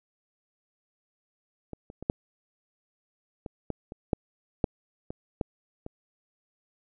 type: clicks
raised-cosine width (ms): 2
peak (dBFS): -24 / -30 / -25 / -10 / -23 / -17 / -26 / -10 / -9 / -22 / -14 / -24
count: 12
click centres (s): 1.733 / 1.901 / 2.026 / 2.099 / 3.462 / 3.703 / 3.921 / 4.132 / 4.642 / 5.105 / 5.412 / 5.864
effects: none